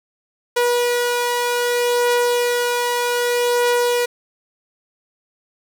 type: beating tone pair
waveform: sawtooth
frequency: 483.7 / 484.34 Hz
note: B4 / B4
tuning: -36 / -34 cents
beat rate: 0.64 Hz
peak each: -22 / -13 dBFS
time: 0.56-4.06 s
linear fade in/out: 10 ms
effects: none